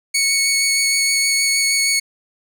15% pulse tone with vibrato, 2216 Hz, C#7, 1 cent flat, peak -8 dBFS, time 0.14-2 s, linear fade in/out 10 ms, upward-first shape sine, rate 6.4 Hz, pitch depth 11 cents each way, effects none

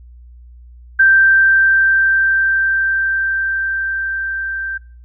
sine tone with level ramp, 1568 Hz, G6, in tune, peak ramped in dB -6 to -20 dBFS, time 0.99-4.78 s, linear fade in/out 10 ms, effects noise-tail reverb RT60 0.4 s tail -21 dB re dry + added 60 Hz sine -37 dBFS peak until 5.04 s

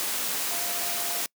sine tone in noise, 695 Hz, F5, 9 cents flat, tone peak -39 dBFS, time 0.51-1.21 s, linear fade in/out 0 ms, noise white, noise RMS -29 dBFS, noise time 0-1.26 s, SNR -13 dB, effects noise-tail reverb RT60 0.1 s tail -26 dB re dry + high-pass 200 Hz 12 dB/octave

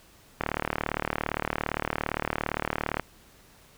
click train, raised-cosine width 0.5 ms, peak -11 dBFS, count 98, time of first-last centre 0.41-2.997 s, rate 37.5 Hz, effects pink hiss -56 dBFS RMS until 3.77 s

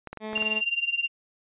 clicks, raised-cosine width 0.5 ms, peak -22 dBFS, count 6, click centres 0.073 / 0.13 / 0.173 / 0.332 / 0.377 / 0.424 s
15% pulse tone, 216.2 Hz, A3, 30 cents flat, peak -26 dBFS, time 0.2-0.62 s, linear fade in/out 50 ms
sine tone with tremolo, 2779 Hz, F7, 9 cents flat, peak -21 dBFS, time 0.35-1.08 s, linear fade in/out 10 ms, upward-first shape sine, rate 19 Hz, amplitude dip 85%
effects resampled to 8000 Hz

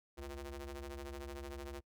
sawtooth ring-modulated tone, 142.4 Hz, C#3, 47 cents sharp, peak -37 dBFS, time 0.17-1.81 s, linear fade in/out 20 ms, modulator 207 Hz, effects noise-tail reverb RT60 0.1 s tail -24 dB re dry

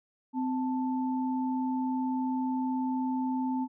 sine tone pair together, 257.9 / 881.4 Hz, C4 / A5, -25 / +3 cents, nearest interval octave + major sixth, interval 2128 cents, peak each -28 / -35 dBFS, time 0.33-3.68 s, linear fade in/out 50 ms, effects none

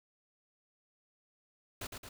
pink noise with echo, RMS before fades -41 dBFS, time 1.81-1.87 s, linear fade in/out 5 ms, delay 110 ms, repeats 2, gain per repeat -4 dB, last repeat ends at 2.09 s, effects none

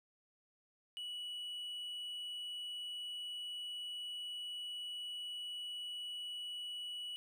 triangle tone, 2941 Hz, F#7, 11 cents flat, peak -40 dBFS, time 0.97-7.16 s, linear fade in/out 0 ms, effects none

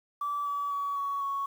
sine tone with pitch steps, 1157 / 1145 / 1133.2 / 1121.5 / 1109.9 Hz, D6 / D6 / C#6 / C#6 / C#6, -26 / -44 / +38 / +20 / +2 cents, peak -28 dBFS, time 0.21-1.46 s, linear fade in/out 5 ms, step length 250 ms, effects tanh soft clip ceiling -24 dBFS + 9-bit

